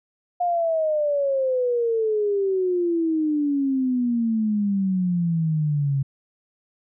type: exponential sweep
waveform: sine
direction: down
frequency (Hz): 716 to 135.3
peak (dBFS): -19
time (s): 0.4-6.03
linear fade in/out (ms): 10
effects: none